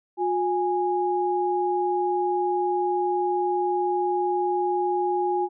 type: tone pair together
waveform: sine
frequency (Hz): 359 / 826.7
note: F4 / G#5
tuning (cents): +48 / -8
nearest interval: octave + major second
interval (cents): 1444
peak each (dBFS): -24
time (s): 0.17-5.49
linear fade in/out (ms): 50
effects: none